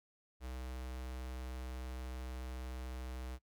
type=tone with notch filter; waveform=square; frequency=63.3 Hz; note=B1; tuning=43 cents sharp; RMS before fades=-44 dBFS; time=0.4-3.39 s; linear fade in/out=50 ms; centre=140 Hz; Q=0.89; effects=noise-tail reverb RT60 0.1 s tail -22 dB re dry